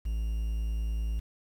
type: tone with quantisation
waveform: triangle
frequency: 55 Hz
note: A1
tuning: in tune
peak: -26 dBFS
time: 0.05-1.2 s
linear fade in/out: 10 ms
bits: 9
effects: none